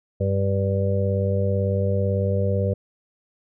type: harmonic tone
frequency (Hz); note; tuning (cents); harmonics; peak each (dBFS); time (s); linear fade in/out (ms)
98; G2; 0; 1 / 2 / 4 / 5 / 6; -21 / -28 / -32 / -26 / -29; 0.2-2.74; 10
effects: none